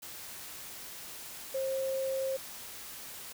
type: tone in noise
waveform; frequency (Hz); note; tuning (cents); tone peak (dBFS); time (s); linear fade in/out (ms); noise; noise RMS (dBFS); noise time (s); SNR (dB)
sine; 533; C5; +32; -30; 1.54-2.37; 10; white; -45; 0.02-3.33; +12
effects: none